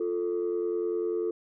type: tone pair together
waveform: sine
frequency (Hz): 350.2 / 440.4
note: F4 / A4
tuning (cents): +5 / +2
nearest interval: major third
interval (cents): 397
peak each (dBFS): -28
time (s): 0-1.31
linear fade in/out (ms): 5
effects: tanh soft clip ceiling -22 dBFS